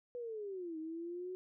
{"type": "linear two-way sweep", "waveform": "sine", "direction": "down then up", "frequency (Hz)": [493.9, 312.9, 371.6], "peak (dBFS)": -40, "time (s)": [0.15, 1.35], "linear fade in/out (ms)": 0, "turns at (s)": 0.78, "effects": []}